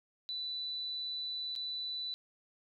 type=tone with dropouts; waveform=sine; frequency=3979 Hz; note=B7; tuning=12 cents sharp; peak=-36 dBFS; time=0.29-2.14 s; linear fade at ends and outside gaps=0 ms; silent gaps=1.553-1.561 s; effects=none